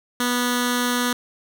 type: tone with notch filter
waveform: 10% pulse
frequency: 245.2 Hz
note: B3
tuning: 12 cents flat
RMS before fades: -22 dBFS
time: 0.2-1.13 s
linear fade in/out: 2 ms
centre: 660 Hz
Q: 0.77
effects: none